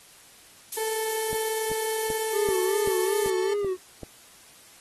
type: noise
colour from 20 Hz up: violet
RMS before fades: -29 dBFS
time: 0.72-3.3 s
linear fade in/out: 2 ms
type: tone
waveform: 35% pulse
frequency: 440 Hz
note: A4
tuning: in tune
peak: -27 dBFS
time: 0.77-3.54 s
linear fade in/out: 5 ms
type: click train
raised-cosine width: 2 ms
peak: -23 dBFS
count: 8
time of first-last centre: 1.33-4.033 s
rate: 2.59 Hz
type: tone with vibrato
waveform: triangle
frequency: 388.8 Hz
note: G4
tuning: 14 cents flat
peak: -22 dBFS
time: 2.32-3.77 s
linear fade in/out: 50 ms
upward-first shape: sine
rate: 2.6 Hz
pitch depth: 100 cents each way
effects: white hiss -52 dBFS RMS until 4.8 s + AAC 32 kbps